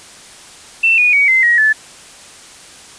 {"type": "tone with pitch steps", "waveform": "sine", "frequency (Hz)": [2682, 2459, 2255, 2068, 1896.5, 1739.1], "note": ["E7", "D#7", "C#7", "C7", "A#6", "A6"], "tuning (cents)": [29, -21, 29, -21, 29, -21], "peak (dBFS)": -8, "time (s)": [0.83, 1.73], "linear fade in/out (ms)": 10, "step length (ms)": 150, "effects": ["white hiss -38 dBFS RMS until 2.98 s", "resampled to 22050 Hz"]}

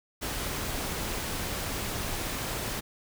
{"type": "noise", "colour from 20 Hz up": "pink", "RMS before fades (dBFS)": -33, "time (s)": [0.21, 2.81], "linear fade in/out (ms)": 20, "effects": []}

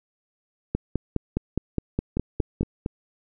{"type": "two click trains", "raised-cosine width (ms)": 3, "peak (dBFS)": [-10, -13], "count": [10, 4], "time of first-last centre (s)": [[0.75, 2.61], [2.17, 2.861]], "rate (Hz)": [4.84, 4.34], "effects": []}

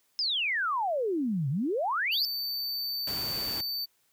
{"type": "exponential two-way sweep", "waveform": "sine", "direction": "down then up", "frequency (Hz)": [5274, 128.1, 5274], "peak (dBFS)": -26, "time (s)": [0.19, 2.25], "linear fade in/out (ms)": 0, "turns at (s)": 1.49}
{"type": "tone", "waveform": "square", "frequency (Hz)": 4566, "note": "D8", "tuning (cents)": -50, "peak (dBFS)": -31, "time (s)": [2.11, 3.86], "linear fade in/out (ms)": 20}
{"type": "noise", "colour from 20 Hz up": "pink", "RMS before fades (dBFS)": -39, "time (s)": [3.07, 3.61], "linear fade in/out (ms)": 5}
{"effects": ["white hiss -70 dBFS RMS until 4.12 s", "high-pass 60 Hz 12 dB/octave"]}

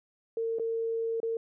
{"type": "tone with dropouts", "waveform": "sine", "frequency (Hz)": 455, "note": "A#4", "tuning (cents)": -42, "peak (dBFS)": -28, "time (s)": [0.37, 1.37], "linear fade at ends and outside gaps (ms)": 2, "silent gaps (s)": [[0.586, 0.596], [1.202, 1.23]], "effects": []}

